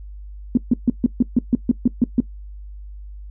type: tone bursts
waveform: sine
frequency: 241.3 Hz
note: B3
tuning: 40 cents flat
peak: -10 dBFS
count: 11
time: 0.55-2.203 s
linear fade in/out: 2 ms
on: 23 ms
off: 140 ms
effects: noise-tail reverb RT60 0.1 s tail -19 dB re dry + added 50 Hz sine -33 dBFS peak until 3.3 s